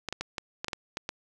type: clicks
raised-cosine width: 0.2 ms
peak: -15 dBFS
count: 9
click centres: 0.087 / 0.126 / 0.21 / 0.382 / 0.645 / 0.683 / 0.732 / 0.971 / 1.091 s
effects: none